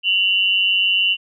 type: tone pair together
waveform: sine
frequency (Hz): 2767 / 2960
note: F7 / F#7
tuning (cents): -17 / 0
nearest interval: minor second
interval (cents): 117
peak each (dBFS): -17 / -17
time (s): 0.03-1.17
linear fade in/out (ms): 50
effects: none